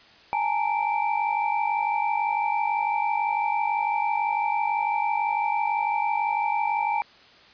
sine tone cluster, 824 / 870 / 922 / 2339 Hz, G#5 / A5 / A#5 / D7, -14 / -20 / -19 / -8 cents, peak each -26 / -28 / -27 / -32 dBFS, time 0.33-7.02 s, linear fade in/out 0 ms, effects white hiss -52 dBFS RMS until 7.53 s + resampled to 11025 Hz

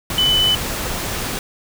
sine tone in noise, 3000 Hz, F#7, 23 cents sharp, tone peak -13 dBFS, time 0.18-0.55 s, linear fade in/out 2 ms, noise pink, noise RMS -24 dBFS, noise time 0.1-1.39 s, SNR +8 dB, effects none

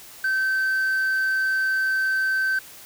sine tone, 1545 Hz, G6, 26 cents flat, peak -17 dBFS, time 0.24-2.59 s, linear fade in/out 5 ms, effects tanh soft clip ceiling -19 dBFS + white hiss -44 dBFS RMS until 2.85 s

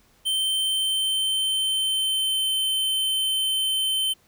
square tone with pitch glide, 3108 to 3085 Hz, G7 to G7, -16 to -28 cents, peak -22 dBFS, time 0.25-4.14 s, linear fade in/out 20 ms, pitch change -12 cents, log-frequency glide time 0.62-2.52 s, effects pink hiss -60 dBFS RMS until 4.27 s

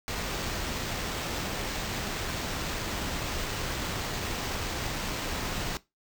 pink noise with sample-and-hold, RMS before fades -33 dBFS, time 0.08-5.77 s, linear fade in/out 0 ms, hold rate 11025 Hz, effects noise-tail reverb RT60 0.2 s tail -18 dB re dry

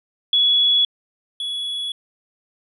sine / triangle tone pair in turn, 3382 / 3382 Hz, G#7 / G#7, +31 / +31 cents, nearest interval unison, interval 0 cents, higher neither, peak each -13 / -22 dBFS, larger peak first, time 0.33-0.85 / 1.4-1.92 s, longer neither, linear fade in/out 2 ms, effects resampled to 32000 Hz

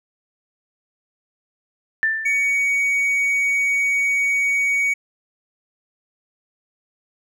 sine tone with exponential decay, 1775 Hz, A6, 15 cents sharp, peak -14 dBFS, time 2.03-2.72 s, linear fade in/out 0 ms, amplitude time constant 150 ms
triangle tone, 2246 Hz, C#7, 22 cents sharp, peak -15 dBFS, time 2.25-4.94 s, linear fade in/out 10 ms
effects none

